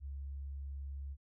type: tone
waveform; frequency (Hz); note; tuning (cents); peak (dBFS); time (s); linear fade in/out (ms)
sine; 69.3; C#2; 0; -40; 0-1.17; 50
effects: none